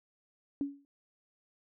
sine tone with exponential decay, 281.3 Hz, C#4, 26 cents sharp, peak -27 dBFS, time 0.61-0.85 s, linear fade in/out 1 ms, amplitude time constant 51 ms, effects none

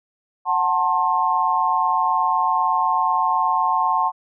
sine chord, F# diminished, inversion none, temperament just, 740 / 888 / 1065.6 Hz, F#5 / A5 / C6, 0 / +16 / +31 cents, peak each -23 / -20 / -20 dBFS, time 0.45-4.12 s, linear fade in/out 50 ms, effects none

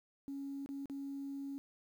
sine tone with dropouts, 277.2 Hz, C#4, in tune, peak -39 dBFS, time 0.28-1.58 s, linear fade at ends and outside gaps 0 ms, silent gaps 0.661-0.69 / 0.857-0.898 s, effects tanh soft clip ceiling -36 dBFS + 11-bit

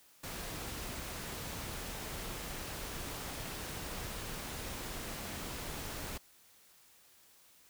pink noise, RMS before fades -42 dBFS, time 0.23-6.18 s, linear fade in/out 10 ms, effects white hiss -63 dBFS RMS until 7.69 s

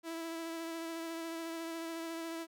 sawtooth tone with vibrato, 329.6 Hz, E4, in tune, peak -35 dBFS, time 0.03-2.47 s, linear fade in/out 50 ms, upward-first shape sine, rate 14 Hz, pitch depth 18 cents each way, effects none

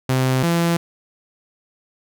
sawtooth tone pair in turn, 130 / 169.45 Hz, C3 / E3, -11 / +48 cents, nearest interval perfect fourth, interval 459 cents, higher second, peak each -12 dBFS, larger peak neither, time 0.09-0.43 / 0.43-0.77 s, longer neither, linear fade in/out 5 ms, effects none

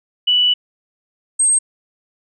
sine tone pair in turn, 2960 / 8396 Hz, F#7 / C9, 0 / +5 cents, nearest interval octave + tritone, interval 1805 cents, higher second, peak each -11 dBFS, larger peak neither, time 0.27-0.54 / 1.39-1.59 s, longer first, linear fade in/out 10 ms, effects none

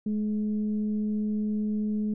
sine tone with frequency modulation, 211.5 Hz, G#3, 32 cents sharp, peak -25 dBFS, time 0.06-2.14 s, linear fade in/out 5 ms, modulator 214 Hz, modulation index 0.31, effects none

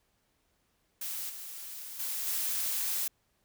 blue noise with level steps, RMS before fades -37 / -43 / -35 / -32 dBFS, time 1.01-3.08 s, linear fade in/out 5 ms, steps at 1.29 / 1.99 / 2.26 s, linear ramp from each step 10 ms, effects pink hiss -74 dBFS RMS until 3.44 s

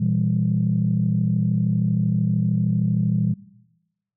sine chord, E diminished, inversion second, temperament just, 118.67 / 164.81 / 197.78 Hz, Bb2 / E3 / G3, +31 / 0 / +16 cents, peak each -22 / -22 / -22 dBFS, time 0-3.34 s, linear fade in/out 10 ms, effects noise-tail reverb RT60 0.9 s tail -18 dB re dry + tanh soft clip ceiling -9 dBFS

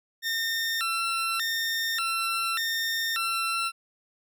20% pulse tone with vibrato, 1568 Hz, G6, in tune, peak -21 dBFS, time 0.22-3.72 s, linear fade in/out 50 ms, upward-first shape square, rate 0.85 Hz, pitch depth 260 cents each way, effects none

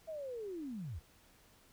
sine linear sweep, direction down, 658 to 60.4 Hz, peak -40 dBFS, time 0.07-1 s, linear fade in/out 20 ms, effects pink hiss -65 dBFS RMS until 1.72 s

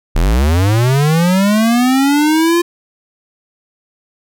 square linear sweep, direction up, 34.65 to 349.2 Hz, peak -10 dBFS, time 0.15-2.62 s, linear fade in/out 10 ms, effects none

